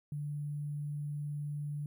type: tone with sample-and-hold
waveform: sine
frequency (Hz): 146.83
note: D3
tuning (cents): 0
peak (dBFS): -35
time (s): 0.12-1.86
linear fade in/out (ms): 2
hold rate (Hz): 11025
effects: none